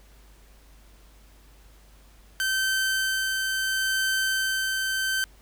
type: tone with tremolo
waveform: sawtooth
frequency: 1546 Hz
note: G6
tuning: 24 cents flat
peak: -19 dBFS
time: 2.4-5.24 s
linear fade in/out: 0 ms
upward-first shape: sine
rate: 0.73 Hz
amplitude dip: 25%
effects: added 50 Hz sine -51 dBFS peak until 5.41 s + pink hiss -58 dBFS RMS until 5.41 s